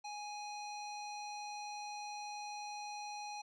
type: tone with low-pass filter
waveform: square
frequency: 830.6 Hz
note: G#5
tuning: in tune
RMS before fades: -45 dBFS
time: 0.04-3.42 s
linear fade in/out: 10 ms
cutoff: 5300 Hz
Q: 2.7
effects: none